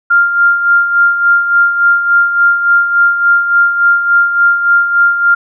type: tone with tremolo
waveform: sine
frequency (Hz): 1396.9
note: F6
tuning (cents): 0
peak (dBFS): -4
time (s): 0.1-5.35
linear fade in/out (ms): 10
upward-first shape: sine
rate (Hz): 3.5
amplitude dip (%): 60
effects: none